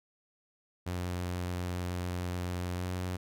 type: tone with pitch glide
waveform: sawtooth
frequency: 89.3 to 90.91 Hz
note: F2 to F#2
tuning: +39 to -30 cents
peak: -29 dBFS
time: 0.86-3.17 s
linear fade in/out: 10 ms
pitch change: +31 cents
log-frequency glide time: 2.79-2.85 s
effects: none